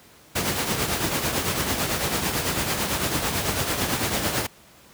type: noise with tremolo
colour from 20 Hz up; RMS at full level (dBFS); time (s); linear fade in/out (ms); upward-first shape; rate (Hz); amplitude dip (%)
pink; -22; 0.35-4.47; 10; triangle; 9; 55
effects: pink hiss -51 dBFS RMS until 4.93 s + high-pass 80 Hz 12 dB/octave